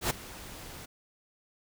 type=noise with ADSR envelope; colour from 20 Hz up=pink; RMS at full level=-26 dBFS; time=0.01-0.86 s; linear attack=92 ms; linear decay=11 ms; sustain=-19 dB; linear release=13 ms; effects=none